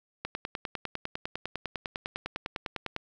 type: click train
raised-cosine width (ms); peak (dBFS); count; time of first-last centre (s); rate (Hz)
0.3; -17; 28; 0.25-2.964; 9.95
effects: none